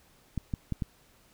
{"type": "clicks", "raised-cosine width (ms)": 5, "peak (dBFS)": -18, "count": 4, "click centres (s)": [0.377, 0.538, 0.723, 0.822], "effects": ["pink hiss -62 dBFS RMS until 1.33 s"]}